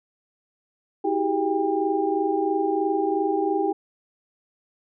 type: tone cluster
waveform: sine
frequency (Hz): 321.8 / 380.9 / 403.9 / 800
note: E4 / G4 / G#4 / G5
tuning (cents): -42 / -50 / -48 / +35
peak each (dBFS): -26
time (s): 1.04-3.73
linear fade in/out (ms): 10
effects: none